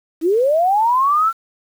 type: linear sweep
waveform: sine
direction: up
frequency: 303.6 to 1368 Hz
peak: -12 dBFS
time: 0.21-1.33 s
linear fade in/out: 50 ms
effects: 7-bit